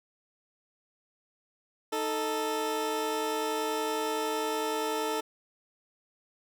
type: tone pair together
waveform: 20% pulse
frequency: 310.7 / 440.7 Hz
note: D#4 / A4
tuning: -2 / +3 cents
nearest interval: tritone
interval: 605 cents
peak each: -30 / -25 dBFS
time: 1.92-5.21 s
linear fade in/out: 10 ms
effects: none